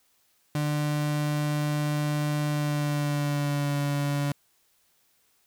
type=tone with pitch glide; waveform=35% pulse; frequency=148.6 to 143.29 Hz; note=D3 to D3; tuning=+21 to -42 cents; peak=-23 dBFS; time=0.55-4.32 s; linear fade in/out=2 ms; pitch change=-63 cents; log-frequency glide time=2.47-3.76 s; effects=white hiss -67 dBFS RMS until 5.46 s